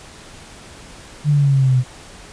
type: exponential sweep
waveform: sine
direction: down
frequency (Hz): 150.3 to 124.7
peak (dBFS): -11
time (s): 1.24-1.84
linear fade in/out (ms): 50
effects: pink hiss -40 dBFS RMS until 2.32 s + resampled to 22050 Hz